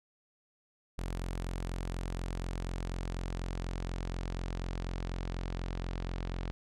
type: tone with low-pass filter sweep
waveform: sawtooth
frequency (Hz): 44.11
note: F1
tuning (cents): +18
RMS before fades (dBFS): -37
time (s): 0.98-6.51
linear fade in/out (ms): 0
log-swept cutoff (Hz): 11000 to 4400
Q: 1
effects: none